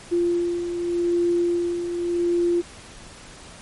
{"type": "beating tone pair", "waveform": "sine", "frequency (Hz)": [345.9, 346.75], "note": ["F4", "F4"], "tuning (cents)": [-17, -12], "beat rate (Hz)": 0.85, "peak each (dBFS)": [-28, -20], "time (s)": [0.11, 2.62], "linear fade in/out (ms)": 20, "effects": ["pink hiss -43 dBFS RMS until 3.61 s", "MP3 48 kbps"]}